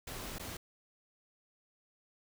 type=noise with dropouts; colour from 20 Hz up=pink; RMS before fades=-43 dBFS; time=0.07-0.57 s; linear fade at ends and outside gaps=5 ms; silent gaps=0.385-0.395 s; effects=none